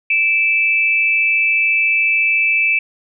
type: tone pair together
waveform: sine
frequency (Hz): 2337 / 2623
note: D7 / E7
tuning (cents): -9 / -9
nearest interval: major second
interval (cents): 200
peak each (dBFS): -15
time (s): 0.1-2.79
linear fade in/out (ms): 5
effects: none